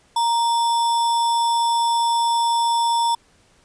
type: tone with sample-and-hold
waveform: sine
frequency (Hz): 932.3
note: A#5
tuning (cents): 0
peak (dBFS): -16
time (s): 0.16-3.15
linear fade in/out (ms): 5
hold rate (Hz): 4410
effects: pink hiss -57 dBFS RMS until 3.64 s + resampled to 22050 Hz

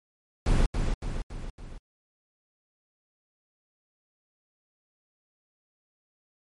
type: noise with echo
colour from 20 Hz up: brown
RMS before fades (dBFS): -21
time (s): 0.46-0.66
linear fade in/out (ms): 2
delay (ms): 280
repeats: 4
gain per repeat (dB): -5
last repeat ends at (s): 1.78
effects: MP3 48 kbps

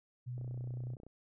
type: tone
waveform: sine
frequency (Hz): 123.47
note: B2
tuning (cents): 0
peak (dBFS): -38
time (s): 0.26-0.96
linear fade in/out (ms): 20
type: click train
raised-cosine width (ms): 2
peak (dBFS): -39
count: 22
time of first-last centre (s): 0.38-1.066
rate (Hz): 30.6
effects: none

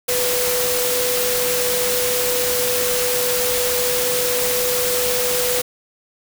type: tone in noise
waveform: sine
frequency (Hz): 495.5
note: B4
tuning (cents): +6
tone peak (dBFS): -21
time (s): 0.08-5.62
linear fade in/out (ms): 10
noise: white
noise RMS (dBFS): -21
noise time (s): 0.08-5.62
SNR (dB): -3
effects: none

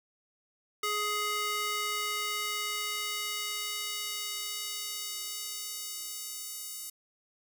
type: tone with high-pass filter sweep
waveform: square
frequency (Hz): 417.9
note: G#4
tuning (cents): +11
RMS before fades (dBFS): -35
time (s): 0.83-6.9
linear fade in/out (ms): 5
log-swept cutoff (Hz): 1000 to 7700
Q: 0.83
effects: none

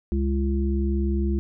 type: harmonic tone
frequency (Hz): 68.4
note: C#2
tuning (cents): -23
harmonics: 1 / 3 / 5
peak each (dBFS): -22 / -27 / -29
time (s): 0.12-1.39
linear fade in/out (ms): 0
effects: none

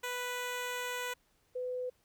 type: tone pair in turn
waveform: 10% pulse / sine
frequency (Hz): 493.9 / 501.7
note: B4 / B4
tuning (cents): 0 / +27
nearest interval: unison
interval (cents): 27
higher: second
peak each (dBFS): -27 / -34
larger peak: first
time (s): 0.03-1.14 / 1.55-1.9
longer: first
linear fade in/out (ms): 10
effects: pink hiss -72 dBFS RMS until 2.04 s

